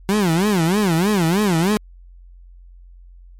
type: tone with vibrato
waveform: 30% pulse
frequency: 185.3 Hz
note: F#3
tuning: 3 cents sharp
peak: -12 dBFS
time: 0.09-1.77 s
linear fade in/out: 0 ms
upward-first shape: sine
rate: 3.2 Hz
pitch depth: 250 cents each way
effects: added 44 Hz sine -40 dBFS peak until 3.39 s + MP3 64 kbps